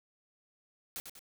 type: noise with echo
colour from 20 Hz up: white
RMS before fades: -40 dBFS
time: 0.96-1 s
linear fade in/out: 0 ms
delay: 96 ms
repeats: 2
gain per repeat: -6 dB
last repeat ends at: 1.192 s
effects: none